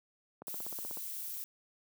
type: click train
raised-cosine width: 1 ms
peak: -32 dBFS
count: 10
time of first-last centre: 0.42-0.972 s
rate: 16.3 Hz
type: noise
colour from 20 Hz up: violet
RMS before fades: -41 dBFS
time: 0.47-1.44 s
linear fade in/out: 0 ms
effects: high-pass 150 Hz 12 dB/octave